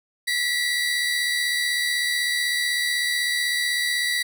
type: tone cluster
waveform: 30% pulse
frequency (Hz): 1944 / 2020 / 4659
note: B6 / B6 / D8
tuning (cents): -28 / +39 / -15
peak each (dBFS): -20 / -27 / -27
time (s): 0.27-4.23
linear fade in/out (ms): 10
effects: none

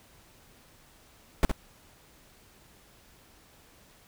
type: noise with echo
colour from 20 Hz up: brown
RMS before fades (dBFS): -19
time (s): 1.43-1.45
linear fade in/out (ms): 0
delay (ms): 64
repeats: 1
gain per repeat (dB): -7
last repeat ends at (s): 1.514
effects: pink hiss -58 dBFS RMS until 4.07 s

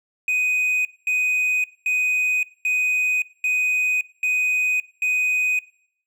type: tone bursts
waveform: triangle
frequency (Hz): 2498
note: D#7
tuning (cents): +6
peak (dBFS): -17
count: 7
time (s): 0.28-5.59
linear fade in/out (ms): 2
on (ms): 570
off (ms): 220
effects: noise-tail reverb RT60 0.7 s tail -21 dB re dry

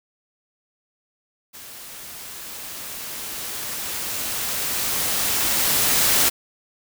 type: noise with level ramp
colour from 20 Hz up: white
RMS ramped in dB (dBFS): -40 to -17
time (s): 1.53-6.3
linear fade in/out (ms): 20
effects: none

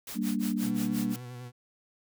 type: noise with tremolo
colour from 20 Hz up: white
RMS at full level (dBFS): -39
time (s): 0.07-1.16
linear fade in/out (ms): 2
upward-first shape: sine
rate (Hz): 5.7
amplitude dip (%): 100
type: chord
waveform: sine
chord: G minor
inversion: none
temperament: equal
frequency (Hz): 196 / 233.1 / 293.7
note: G3 / Bb3 / D4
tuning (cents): 0 / 0 / 0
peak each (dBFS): -31 / -30 / -34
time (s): 0.14-1.17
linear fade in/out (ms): 50
type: tone with vibrato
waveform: 40% pulse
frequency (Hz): 123.47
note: B2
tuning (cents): 0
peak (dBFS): -39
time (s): 0.6-1.52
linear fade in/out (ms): 50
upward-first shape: sine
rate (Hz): 10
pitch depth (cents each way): 34
effects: none

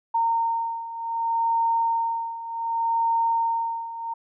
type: beating tone pair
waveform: sine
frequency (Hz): 918 / 918.66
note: A#5 / A#5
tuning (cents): -27 / -26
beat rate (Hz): 0.66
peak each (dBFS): -27 / -23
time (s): 0.14-4.14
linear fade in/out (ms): 10
effects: none

